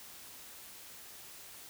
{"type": "silence", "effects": ["white hiss -51 dBFS RMS until 1.69 s"]}